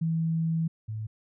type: tone pair in turn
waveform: sine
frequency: 163.1 / 108.86 Hz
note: E3 / A2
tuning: -18 / -18 cents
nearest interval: perfect fifth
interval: 700 cents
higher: first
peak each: -24 / -31 dBFS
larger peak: first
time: 0.01-0.68 / 0.88-1.07 s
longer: first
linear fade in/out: 10 ms
effects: none